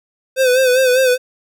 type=tone with vibrato; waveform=square; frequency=512 Hz; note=C5; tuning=38 cents flat; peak=-11 dBFS; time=0.36-1.18 s; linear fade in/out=50 ms; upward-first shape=sine; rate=5 Hz; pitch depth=60 cents each way; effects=none